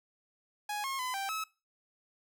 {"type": "tone with pitch steps", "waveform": "sawtooth", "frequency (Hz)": [832, 1079, 1012, 784, 1293], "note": ["G#5", "C#6", "B5", "G5", "E6"], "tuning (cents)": [3, -47, 42, 0, -34], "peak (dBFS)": -30, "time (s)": [0.69, 1.44], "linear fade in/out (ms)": 5, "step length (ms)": 150, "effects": ["noise-tail reverb RT60 0.3 s tail -22 dB re dry"]}